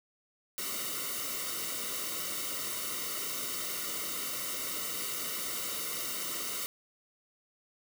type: noise with comb filter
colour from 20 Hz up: white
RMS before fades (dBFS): -36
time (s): 0.58-6.66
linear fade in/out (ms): 0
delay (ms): 1.2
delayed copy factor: -0.9
effects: none